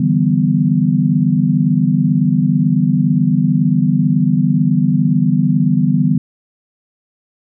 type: chord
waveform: sine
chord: E minor seventh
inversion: third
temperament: equal with one note detuned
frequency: 146.83 / 164.81 / 194.08 / 246.9 Hz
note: D3 / E3 / G3 / B3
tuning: 0 / 0 / -17 / 0 cents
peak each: -16 dBFS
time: 0-6.18 s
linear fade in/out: 5 ms
effects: none